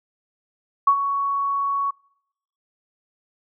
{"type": "tone with ADSR envelope", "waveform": "sine", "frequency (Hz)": 1116, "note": "C#6", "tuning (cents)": 11, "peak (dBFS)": -10, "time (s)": [0.87, 1.91], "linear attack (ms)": 6, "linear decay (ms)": 78, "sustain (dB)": -10, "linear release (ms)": 10, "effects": ["noise-tail reverb RT60 0.8 s tail -26 dB re dry"]}